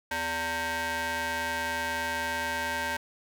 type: ring-modulated tone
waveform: sawtooth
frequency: 329.6 Hz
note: E4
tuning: in tune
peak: -22 dBFS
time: 0.11-2.97 s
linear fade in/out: 5 ms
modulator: 1240 Hz
effects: none